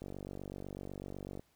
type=click train; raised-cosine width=2 ms; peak=-30 dBFS; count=67; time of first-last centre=0.02-1.395 s; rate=48 Hz; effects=pink hiss -72 dBFS RMS until 1.55 s